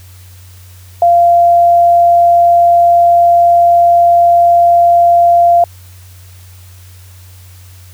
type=tone; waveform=sine; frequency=691 Hz; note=F5; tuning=19 cents flat; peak=-4 dBFS; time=1.02-5.64 s; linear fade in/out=2 ms; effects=added 91 Hz sine -34 dBFS peak until 7.93 s + white hiss -43 dBFS RMS until 7.93 s